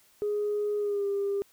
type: tone with pitch glide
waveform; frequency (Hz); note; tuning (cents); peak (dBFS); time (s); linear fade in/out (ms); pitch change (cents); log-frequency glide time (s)
sine; 415.7 to 399.9; G#4 to G4; +2 to +35; -25; 0.22-1.42; 0; -67; 0.78-1.06
effects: tanh soft clip ceiling -22 dBFS + white hiss -62 dBFS RMS until 1.52 s